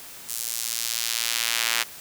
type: tone with high-pass filter sweep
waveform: square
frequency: 57.9 Hz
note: A#1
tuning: 11 cents flat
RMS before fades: -27 dBFS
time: 0.28-1.84 s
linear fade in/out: 20 ms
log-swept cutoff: 8200 to 2000 Hz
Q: 0.84
effects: white hiss -42 dBFS RMS until 2 s